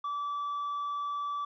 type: tone with tanh clipping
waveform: sine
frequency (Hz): 1156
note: D6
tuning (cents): -28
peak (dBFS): -32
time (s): 0.04-1.45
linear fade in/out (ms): 5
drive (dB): 2
effects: none